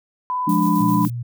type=tone with vibrato; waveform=sine; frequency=999 Hz; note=B5; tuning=20 cents sharp; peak=-20 dBFS; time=0.3-1.05 s; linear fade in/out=0 ms; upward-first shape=square; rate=19 Hz; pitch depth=8 cents each way
type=chord; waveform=sine; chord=D diminished; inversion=first; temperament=equal; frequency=174.61 / 207.7 / 293.7 Hz; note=F3 / Ab3 / D4; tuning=0 / 0 / 0 cents; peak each=-20 dBFS; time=0.47-1.08 s; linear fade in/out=10 ms
type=noise with tremolo; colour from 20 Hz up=violet; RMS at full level=-33 dBFS; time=0.49-1.1 s; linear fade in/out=2 ms; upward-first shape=square; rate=7.6 Hz; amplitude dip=35%
type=tone; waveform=sine; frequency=120 Hz; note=B2; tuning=49 cents flat; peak=-24 dBFS; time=0.8-1.23 s; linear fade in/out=10 ms
effects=none

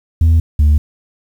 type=tone pair in turn; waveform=sine; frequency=81.5 / 74.79 Hz; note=E2 / D2; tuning=-19 / +32 cents; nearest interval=minor second; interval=149 cents; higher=first; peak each=-4 dBFS; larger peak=neither; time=0.21-0.4 / 0.59-0.78 s; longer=neither; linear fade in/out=5 ms; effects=tanh soft clip ceiling -6 dBFS + 7-bit

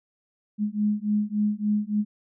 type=beating tone pair; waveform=sine; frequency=207.7 / 211.2 Hz; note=G#3 / G#3; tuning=0 / +29 cents; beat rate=3.5 Hz; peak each=-25 dBFS; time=0.58-2.05 s; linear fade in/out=50 ms; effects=none

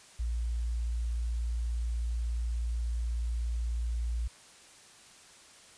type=tone; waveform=sine; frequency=58.27 Hz; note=A#1; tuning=in tune; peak=-29 dBFS; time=0.19-4.28 s; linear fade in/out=10 ms; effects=white hiss -55 dBFS RMS until 5.77 s + resampled to 22050 Hz

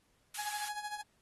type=high-pass noise; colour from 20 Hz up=white; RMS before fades=-42 dBFS; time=0.34-0.69 s; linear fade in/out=5 ms; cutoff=1100 Hz; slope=24 dB/octave
type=tone with tremolo; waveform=30% pulse; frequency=836 Hz; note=G#5; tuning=11 cents sharp; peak=-33 dBFS; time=0.38-1.02 s; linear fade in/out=10 ms; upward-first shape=sine; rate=13 Hz; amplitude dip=70%
effects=pink hiss -73 dBFS RMS until 1.21 s + AAC 32 kbps

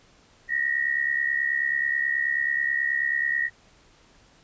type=tone pair together; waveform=sine; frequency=1849.7 / 1919 Hz; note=A#6 / A#6; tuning=-14 / +50 cents; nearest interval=minor second; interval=64 cents; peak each=-25 dBFS; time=0.48-3.5 s; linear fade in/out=50 ms; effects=pink hiss -57 dBFS RMS until 4.43 s + resampled to 16000 Hz

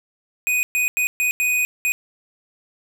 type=tone bursts at uneven times; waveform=square; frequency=2489 Hz; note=D#7; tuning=in tune; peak=-18 dBFS; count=6; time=0.47-0.63 / 0.75-0.88 / 0.97-1.07 / 1.2-1.31 / 1.4-1.65 / 1.85-1.92 s; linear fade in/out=0 ms; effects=none

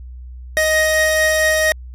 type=tone pair together; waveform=45% pulse; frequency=626 / 1873.6 Hz; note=D#5 / A#6; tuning=+10 / +8 cents; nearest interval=octave + perfect fifth; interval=1898 cents; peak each=-16 dBFS; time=0.57-1.72 s; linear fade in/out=0 ms; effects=added 62 Hz sine -31 dBFS peak until 1.94 s + resampled to 32000 Hz

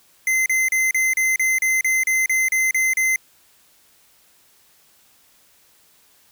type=tone bursts; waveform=square; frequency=2065 Hz; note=C7; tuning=23 cents flat; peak=-17 dBFS; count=13; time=0.27-3.16 s; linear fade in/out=2 ms; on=190 ms; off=35 ms; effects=white hiss -56 dBFS RMS until 6.31 s

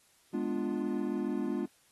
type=chord; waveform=triangle; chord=G# diminished seventh; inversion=none; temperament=equal; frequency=207.7 / 246.9 / 293.7 / 349.2 Hz; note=G#3 / B3 / D4 / F4; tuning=0 / 0 / 0 / 0 cents; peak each=-34 dBFS; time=0.33-1.66 s; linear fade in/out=10 ms; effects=white hiss -66 dBFS RMS until 1.91 s + AAC 32 kbps

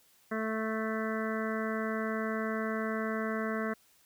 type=harmonic tone; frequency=220 Hz; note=A3; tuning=in tune; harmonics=1 / 2 / 3 / 5 / 6 / 7 / 8 / 9; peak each=-34 / -37 / -39 / -41 / -42 / -42 / -43 / -44 dBFS; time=0.31-3.74 s; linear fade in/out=10 ms; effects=white hiss -65 dBFS RMS until 4.05 s

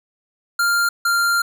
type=tone pair in turn; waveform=square; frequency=1396.9 / 1391.2 Hz; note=F6 / F6; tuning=0 / -7 cents; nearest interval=unison; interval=7 cents; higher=first; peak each=-16 dBFS; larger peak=neither; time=0.59-0.89 / 1.05-1.42 s; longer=second; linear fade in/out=5 ms; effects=none

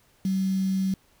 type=tone with quantisation; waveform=sine; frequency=190.8 Hz; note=G3; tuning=47 cents flat; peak=-22 dBFS; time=0.25-0.94 s; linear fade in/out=2 ms; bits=7; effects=pink hiss -62 dBFS RMS until 1.2 s

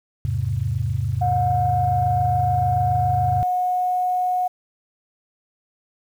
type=chord; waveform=sine; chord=E augmented; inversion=none; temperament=equal; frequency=82.41 / 103.83 / 130.81 Hz; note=E2 / G#2 / B#2; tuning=0 / 0 / 0 cents; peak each=-27 / -23 / -24 dBFS; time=0.25-3.43 s; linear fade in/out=0 ms
type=tone with pitch glide; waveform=sine; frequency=722 to 729.1 Hz; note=F#5 to F#5; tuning=-43 to -26 cents; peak=-18 dBFS; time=1.21-4.48 s; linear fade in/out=10 ms; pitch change=+17 cents; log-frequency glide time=2.12-4.11 s
effects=tanh soft clip ceiling -8 dBFS + 8-bit

